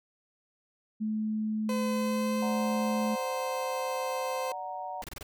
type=tone; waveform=sine; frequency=216 Hz; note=A3; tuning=32 cents flat; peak=-28 dBFS; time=1-3.16 s; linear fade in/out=20 ms
type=tone with pitch glide; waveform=30% pulse; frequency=510 to 520.4 Hz; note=C5 to C5; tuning=-44 to -9 cents; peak=-29 dBFS; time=1.69-4.52 s; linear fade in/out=2 ms; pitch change=+35 cents; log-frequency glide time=1.91-2.64 s
type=chord; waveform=sine; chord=D augmented; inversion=none; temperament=equal; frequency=587.3 / 740 / 932.3 Hz; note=D5 / F#5 / A#5; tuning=0 / 0 / 0 cents; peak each=-43 / -37 / -39 dBFS; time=2.42-5.02 s; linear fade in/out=2 ms
type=noise bursts; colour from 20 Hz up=pink; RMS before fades=-41 dBFS; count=5; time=5.02-5.229 s; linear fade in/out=2 ms; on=21 ms; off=26 ms
effects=none